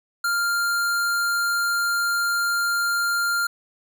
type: tone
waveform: square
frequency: 1396.9 Hz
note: F6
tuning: in tune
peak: -21 dBFS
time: 0.24-3.47 s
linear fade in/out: 5 ms
effects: none